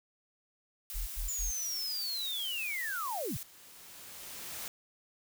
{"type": "noise", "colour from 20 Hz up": "blue", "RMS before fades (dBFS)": -42, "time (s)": [0.9, 3.43], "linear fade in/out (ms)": 0}
{"type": "tone bursts", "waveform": "sine", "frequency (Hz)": 40.45, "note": "E1", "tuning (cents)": -32, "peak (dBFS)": -33, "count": 3, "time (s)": [0.94, 1.514], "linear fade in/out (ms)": 20, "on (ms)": 130, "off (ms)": 92}
{"type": "linear sweep", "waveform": "sine", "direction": "down", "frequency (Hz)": [7080, 76.6], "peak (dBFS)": -34, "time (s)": [1.28, 3.37], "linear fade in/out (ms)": 5}
{"type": "noise with exponential growth", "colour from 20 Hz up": "white", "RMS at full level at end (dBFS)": -40, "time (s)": [1.87, 4.68], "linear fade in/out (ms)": 1, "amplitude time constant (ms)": 610}
{"effects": []}